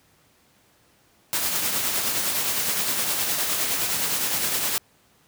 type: noise with tremolo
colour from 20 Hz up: white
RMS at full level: -23 dBFS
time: 1.33-4.78 s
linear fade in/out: 0 ms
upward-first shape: triangle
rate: 9.7 Hz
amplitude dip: 40%
effects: pink hiss -60 dBFS RMS until 5.27 s + high-pass 80 Hz 12 dB/octave